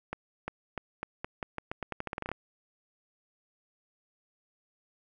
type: accelerating click train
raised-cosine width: 0.5 ms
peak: -19 dBFS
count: 18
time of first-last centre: 0.13-2.316 s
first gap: 350 ms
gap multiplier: 0.85
effects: none